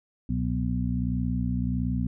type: harmonic tone with a mistuned harmonic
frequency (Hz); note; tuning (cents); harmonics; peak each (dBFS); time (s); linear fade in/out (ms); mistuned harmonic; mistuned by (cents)
61.5; B1; -7; 1 / 2 / 3 / 4; -30 / -30 / -30 / -30; 0.29-2.07; 5; 1; +140
effects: none